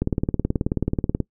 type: click train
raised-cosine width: 3 ms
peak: -8 dBFS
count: 23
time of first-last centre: 0.02-1.203 s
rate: 18.6 Hz
effects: noise-tail reverb RT60 0.1 s tail -23 dB re dry